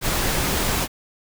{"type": "noise", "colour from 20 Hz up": "pink", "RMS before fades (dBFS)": -22, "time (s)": [0.01, 0.88], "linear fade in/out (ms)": 50, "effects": []}